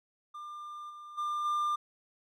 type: tone with level steps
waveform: triangle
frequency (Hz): 1197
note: D6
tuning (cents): +33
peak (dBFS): -39 / -43 / -29 / -26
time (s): 0.34-1.76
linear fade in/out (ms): 10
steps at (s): 0.89 / 1.17 / 1.44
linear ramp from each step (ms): 20
effects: none